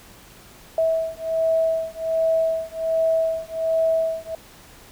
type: beating tone pair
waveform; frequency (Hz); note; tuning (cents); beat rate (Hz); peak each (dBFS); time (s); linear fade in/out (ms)
sine; 649 / 650.3; E5 / E5; -27 / -24; 1.3; -22; 0.78-4.35; 2
effects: pink hiss -47 dBFS RMS until 4.91 s